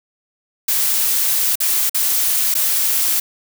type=noise with dropouts; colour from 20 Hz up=blue; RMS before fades=-17 dBFS; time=0.68-3.2 s; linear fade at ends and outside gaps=5 ms; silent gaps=1.556-1.602 / 1.896-1.945 / 2.542-2.55 s; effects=none